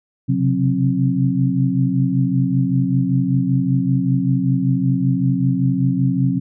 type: tone cluster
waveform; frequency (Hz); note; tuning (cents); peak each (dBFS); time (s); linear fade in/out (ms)
sine; 129.5 / 134.7 / 182.3 / 267.2; C3 / C#3 / F#3 / C4; -17 / -49 / -25 / +36; -20; 0.28-6.4; 20
effects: none